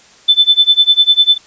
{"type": "tone with tremolo", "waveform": "sine", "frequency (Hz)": 3520, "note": "A7", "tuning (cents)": 0, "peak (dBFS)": -3, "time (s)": [0.28, 1.38], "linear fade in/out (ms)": 10, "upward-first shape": "sine", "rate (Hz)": 10, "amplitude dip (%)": 95, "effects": ["white hiss -44 dBFS RMS until 1.46 s", "resampled to 16000 Hz"]}